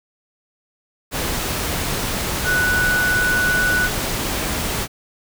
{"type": "tone in noise", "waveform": "sine", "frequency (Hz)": 1480, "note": "F#6", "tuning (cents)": 0, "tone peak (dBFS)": -16, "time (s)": [2.44, 3.9], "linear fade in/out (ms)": 50, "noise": "pink", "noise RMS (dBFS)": -23, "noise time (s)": [1.11, 4.88], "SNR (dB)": 4, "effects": []}